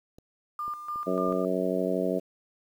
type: clicks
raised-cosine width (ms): 2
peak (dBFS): -35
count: 5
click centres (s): 0.185 / 0.68 / 0.959 / 1.281 / 1.321
type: tone with tremolo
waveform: sine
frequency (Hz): 1200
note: D6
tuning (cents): +37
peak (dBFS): -30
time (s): 0.59-1.45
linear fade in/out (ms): 2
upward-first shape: square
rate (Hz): 3.4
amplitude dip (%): 60
type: harmonic tone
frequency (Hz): 92.5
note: F#2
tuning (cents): 0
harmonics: 2 / 3 / 4 / 5 / 6 / 7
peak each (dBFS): -32 / -32 / -32 / -32 / -32 / -32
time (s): 1.06-2.2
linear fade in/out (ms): 20
effects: 9-bit